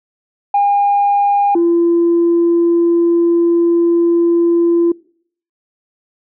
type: tone pair in turn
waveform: sine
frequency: 810 / 340.6 Hz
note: G#5 / F4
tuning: -43 / -43 cents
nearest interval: octave + minor third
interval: 1500 cents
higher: first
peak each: -8 dBFS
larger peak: neither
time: 0.54-1.55 / 1.55-4.92 s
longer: second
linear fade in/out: 5 ms
effects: noise-tail reverb RT60 0.6 s tail -24 dB re dry + tanh soft clip ceiling -6 dBFS